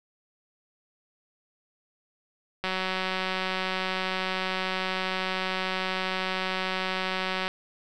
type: click train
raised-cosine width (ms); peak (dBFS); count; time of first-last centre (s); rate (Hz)
0.3; -13; 906; 2.64-7.48; 187
effects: none